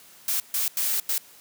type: noise bursts at uneven times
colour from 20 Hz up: blue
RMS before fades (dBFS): -25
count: 4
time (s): 0.28-0.4 / 0.54-0.68 / 0.77-1 / 1.09-1.18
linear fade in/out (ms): 2
effects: white hiss -51 dBFS RMS until 1.4 s + high-pass 100 Hz 12 dB/octave